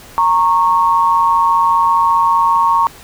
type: tone pair together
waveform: sine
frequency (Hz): 925 / 1100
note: A#5 / C#6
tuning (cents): -14 / -14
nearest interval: minor third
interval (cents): 300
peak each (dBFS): -12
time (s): 0.18-2.87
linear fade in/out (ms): 0
effects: pink hiss -38 dBFS RMS until 3.03 s